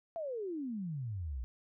sine exponential sweep, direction down, 689 to 57 Hz, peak -36 dBFS, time 0.16-1.44 s, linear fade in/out 0 ms, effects none

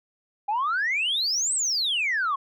sine exponential two-way sweep, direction up then down, 793 to 8372 to 1061 Hz, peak -21 dBFS, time 0.48-2.36 s, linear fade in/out 10 ms, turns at 1.54 s, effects tanh soft clip ceiling -19 dBFS

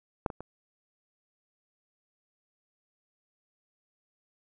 clicks, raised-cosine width 1 ms, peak -13 / -24 / -26 dBFS, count 3, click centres 0.262 / 0.302 / 0.406 s, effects none

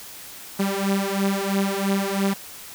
sawtooth beating tone pair, 195 / 198 Hz, G3 / G3, -9 / +18 cents, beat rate 3 Hz, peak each -20 / -20 dBFS, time 0.59-2.34 s, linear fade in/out 10 ms, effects white hiss -40 dBFS RMS until 2.74 s

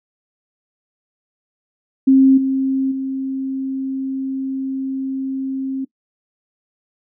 sine tone with level steps, 266.8 Hz, C4, 34 cents sharp, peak -7 / -15 / -20 dBFS, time 2.07-5.85 s, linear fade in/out 10 ms, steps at 2.37 / 2.91 s, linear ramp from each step 10 ms, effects noise-tail reverb RT60 0.1 s tail -20 dB re dry

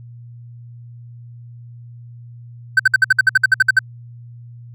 triangle tone bursts, 1537 Hz, G6, 35 cents flat, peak -5 dBFS, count 13, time 2.77-3.791 s, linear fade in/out 5 ms, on 25 ms, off 58 ms, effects added 119 Hz sine -35 dBFS peak until 4.74 s

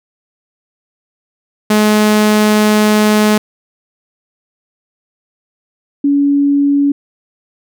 sawtooth / sine tone pair in turn, 212.3 / 283.4 Hz, G#3 / C#4, +38 / +38 cents, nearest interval perfect fourth, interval 500 cents, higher second, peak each -4 / -8 dBFS, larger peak first, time 1.7-3.38 / 6.04-6.92 s, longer first, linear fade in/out 5 ms, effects none

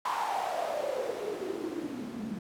white noise with band-pass filter sweep, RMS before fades -34 dBFS, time 0.05-2.39 s, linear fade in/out 5 ms, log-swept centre 990 to 200 Hz, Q 7.6, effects none

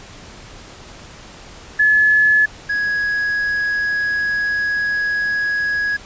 sine / triangle tone pair in turn, 1714 / 1666.2 Hz, A6 / G#6, -46 / +5 cents, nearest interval unison, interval 49 cents, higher first, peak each -10 / -15 dBFS, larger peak first, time 1.79-2.46 / 2.69-5.97 s, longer second, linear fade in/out 10 ms, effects pink hiss -39 dBFS RMS until 6.05 s + resampled to 16000 Hz

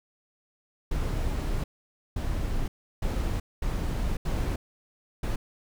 brown noise bursts at uneven times, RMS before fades -28 dBFS, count 6, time 0.91-1.64 / 2.16-2.68 / 3.02-3.4 / 3.62-4.17 / 4.25-4.56 / 5.23-5.36 s, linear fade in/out 5 ms, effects none

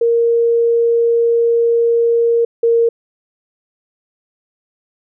sine tone pair in turn, 466.2 / 463.9 Hz, A#4 / A#4, 0 / -8 cents, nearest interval unison, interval 8 cents, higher first, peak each -10 / -9 dBFS, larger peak second, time 0.01-2.45 / 2.63-2.89 s, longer first, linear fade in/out 5 ms, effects none

